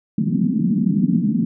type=band-pass noise; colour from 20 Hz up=white; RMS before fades=-18 dBFS; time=0.18-1.45 s; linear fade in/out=5 ms; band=160 to 250 Hz; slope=48 dB/octave; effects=none